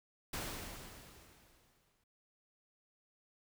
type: noise with exponential decay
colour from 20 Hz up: pink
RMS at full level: -39 dBFS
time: 0.33-2.04 s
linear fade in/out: 5 ms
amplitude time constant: 370 ms
effects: none